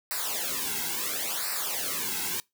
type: noise with flanger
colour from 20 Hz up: white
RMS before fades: -31 dBFS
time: 0.11-2.4 s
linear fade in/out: 0 ms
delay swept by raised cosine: 0.3 to 1.7 ms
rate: 0.72 Hz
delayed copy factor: -0.9
effects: noise-tail reverb RT60 0.2 s tail -24 dB re dry